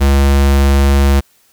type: tone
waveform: square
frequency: 69.3 Hz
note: C#2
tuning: in tune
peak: -8 dBFS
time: 0-1.21 s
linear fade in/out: 20 ms
effects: white hiss -53 dBFS RMS until 1.52 s